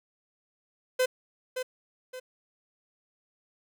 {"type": "tone with echo", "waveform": "45% pulse", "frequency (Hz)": 510, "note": "C5", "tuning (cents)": -44, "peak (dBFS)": -22, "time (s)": [0.99, 1.06], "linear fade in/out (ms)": 10, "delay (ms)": 570, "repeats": 2, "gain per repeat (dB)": -8, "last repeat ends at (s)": 2.2, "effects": []}